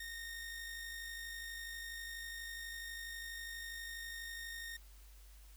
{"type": "tone with amplitude modulation", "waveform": "sawtooth", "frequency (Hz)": 1844, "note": "A#6", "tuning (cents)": -19, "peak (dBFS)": -39, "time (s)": [0, 4.77], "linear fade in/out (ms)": 5, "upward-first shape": "sine", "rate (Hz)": 52.2, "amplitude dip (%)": 35, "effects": ["added 50 Hz sine -55 dBFS peak until 5.56 s", "white hiss -65 dBFS RMS until 5.56 s"]}